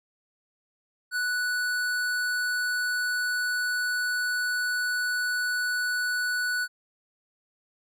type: tone with tanh clipping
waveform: sine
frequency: 1480 Hz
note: F#6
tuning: in tune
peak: -27 dBFS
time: 1.11-6.68 s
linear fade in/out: 50 ms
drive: 18 dB
effects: none